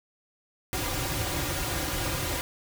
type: noise with comb filter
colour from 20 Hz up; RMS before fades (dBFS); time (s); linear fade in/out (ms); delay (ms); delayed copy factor
pink; -30; 0.73-2.41; 0; 4.6; -0.9
effects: none